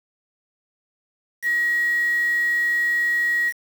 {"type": "tone with quantisation", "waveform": "sine", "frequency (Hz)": 1903, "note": "A#6", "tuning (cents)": 35, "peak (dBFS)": -18, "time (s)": [1.42, 3.53], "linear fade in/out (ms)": 50, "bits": 6, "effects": []}